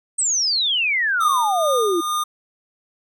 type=exponential sweep; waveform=sine; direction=down; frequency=8430 to 323.2 Hz; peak=-17 dBFS; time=0.18-2.01 s; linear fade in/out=10 ms
type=tone with tremolo; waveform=square; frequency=1217 Hz; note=D#6; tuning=39 cents flat; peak=-20 dBFS; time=1.2-2.24 s; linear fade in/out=10 ms; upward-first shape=sine; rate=2.3 Hz; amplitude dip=45%
effects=none